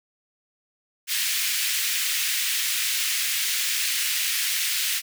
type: high-pass noise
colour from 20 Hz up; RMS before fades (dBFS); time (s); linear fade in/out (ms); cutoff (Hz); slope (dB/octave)
pink; -25; 1.07-5.02; 50; 2000; 24
effects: none